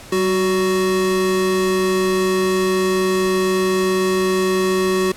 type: tone pair together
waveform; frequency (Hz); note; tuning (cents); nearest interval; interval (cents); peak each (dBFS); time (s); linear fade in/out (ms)
square; 190.91 / 371.6; G3 / F#4; -46 / +7; octave; 1153; -23 / -17; 0.12-5.12; 5
effects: pink hiss -39 dBFS RMS until 5.16 s + low-pass 12000 Hz 12 dB/octave